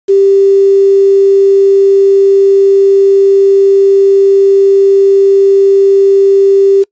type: tone with quantisation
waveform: sine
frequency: 393 Hz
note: G4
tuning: 4 cents sharp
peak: -3 dBFS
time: 0.08-6.84 s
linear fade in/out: 20 ms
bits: 5
effects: noise-tail reverb RT60 0.1 s tail -23 dB re dry + resampled to 16000 Hz